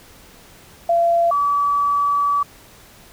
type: tone pair in turn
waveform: sine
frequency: 682 / 1147 Hz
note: F5 / D6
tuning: -41 / -41 cents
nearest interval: major sixth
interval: 900 cents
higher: second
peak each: -13 / -15 dBFS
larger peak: first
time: 0.89-1.31 / 1.31-2.43 s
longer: second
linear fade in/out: 5 ms
effects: pink hiss -46 dBFS RMS until 3.12 s